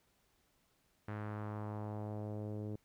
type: tone with low-pass filter sweep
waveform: sawtooth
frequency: 105.5 Hz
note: G#2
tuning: 28 cents sharp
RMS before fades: -42 dBFS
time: 1.08-2.76 s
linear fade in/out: 5 ms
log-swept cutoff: 1700 to 410 Hz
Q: 1.7
effects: pink hiss -75 dBFS RMS until 2.84 s